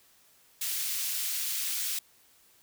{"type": "high-pass noise", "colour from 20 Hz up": "white", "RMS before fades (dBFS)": -32, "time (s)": [0.61, 1.99], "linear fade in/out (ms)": 5, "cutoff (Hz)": 2400, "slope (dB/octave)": 12, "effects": ["white hiss -62 dBFS RMS until 2.62 s"]}